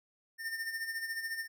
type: tone with tremolo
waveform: square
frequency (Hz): 1811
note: A6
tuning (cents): +49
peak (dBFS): -34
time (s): 0.38-1.48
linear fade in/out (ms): 50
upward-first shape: sine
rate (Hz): 14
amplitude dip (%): 60
effects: none